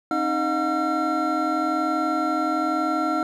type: tone cluster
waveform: triangle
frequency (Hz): 270 / 311 / 625 / 717 / 1360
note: C#4 / D#4 / D#5 / F5 / F6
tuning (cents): -45 / -1 / +8 / +45 / -46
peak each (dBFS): -29 / -23 / -30 / -25 / -24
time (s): 0.11-3.23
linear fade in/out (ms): 2
effects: none